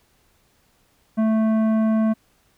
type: tone with tanh clipping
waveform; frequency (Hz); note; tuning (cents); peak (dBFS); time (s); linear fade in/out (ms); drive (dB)
sine; 220; A3; 0; -18; 1.17-2.14; 20; 12
effects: pink hiss -62 dBFS RMS until 2.57 s